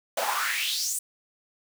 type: noise with high-pass filter sweep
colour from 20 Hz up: pink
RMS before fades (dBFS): -28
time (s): 0.17-0.99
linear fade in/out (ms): 5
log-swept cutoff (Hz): 590 to 9000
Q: 4.4
effects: none